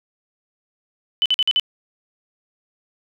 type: tone bursts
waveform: sine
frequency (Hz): 3004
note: F#7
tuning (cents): +26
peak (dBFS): -14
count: 5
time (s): 1.22-1.597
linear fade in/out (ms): 0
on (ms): 37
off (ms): 48
effects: none